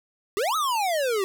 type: exponential two-way sweep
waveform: square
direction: up then down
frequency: 372.7 to 1318.5 to 372.7 Hz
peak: -23 dBFS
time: 0.37-1.24 s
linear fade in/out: 0 ms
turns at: 0.56 s
effects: none